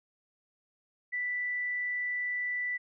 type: tone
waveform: sine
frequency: 1975.5 Hz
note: B6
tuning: in tune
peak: -30 dBFS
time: 1.12-2.78 s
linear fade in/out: 20 ms
effects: none